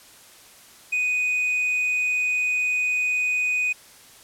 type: tone with tanh clipping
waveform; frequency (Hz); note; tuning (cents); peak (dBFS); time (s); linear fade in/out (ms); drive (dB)
triangle; 2489; D#7; 0; -21; 0.92-3.73; 10; 7
effects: white hiss -49 dBFS RMS until 4.23 s + low-pass 12000 Hz 12 dB/octave